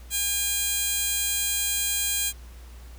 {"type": "tone with high-pass filter", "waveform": "15% pulse", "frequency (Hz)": 810, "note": "G#5", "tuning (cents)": -43, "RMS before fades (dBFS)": -26, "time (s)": [0.1, 2.33], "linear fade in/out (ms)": 50, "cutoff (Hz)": 5300, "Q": 0.76, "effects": ["added 60 Hz sine -41 dBFS peak until 2.98 s", "pink hiss -53 dBFS RMS until 2.98 s"]}